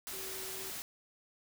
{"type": "tone in noise", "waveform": "sine", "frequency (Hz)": 381.3, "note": "G4", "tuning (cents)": -48, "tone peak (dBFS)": -48, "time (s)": [0.13, 0.7], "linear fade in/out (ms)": 0, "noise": "white", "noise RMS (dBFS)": -42, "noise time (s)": [0.07, 0.82], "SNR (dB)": -9, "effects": []}